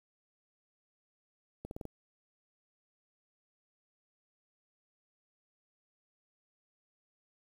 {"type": "accelerating click train", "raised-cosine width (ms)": 2, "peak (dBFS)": -28, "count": 5, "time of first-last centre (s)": [1.65, 1.853], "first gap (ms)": 61, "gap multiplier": 0.88, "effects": ["9-bit"]}